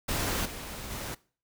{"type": "noise with level steps", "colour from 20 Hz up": "pink", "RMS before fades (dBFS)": [-30, -40, -37], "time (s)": [0.08, 1.15], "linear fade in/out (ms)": 10, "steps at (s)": [0.45, 0.9], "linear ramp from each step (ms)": 10, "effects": ["noise-tail reverb RT60 0.4 s tail -21 dB re dry"]}